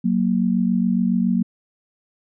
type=tone pair together; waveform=sine; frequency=185.92 / 233.1 Hz; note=F#3 / A#3; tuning=+9 / 0 cents; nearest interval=major third; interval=391 cents; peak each=-19 dBFS; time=0.04-1.43 s; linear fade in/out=10 ms; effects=none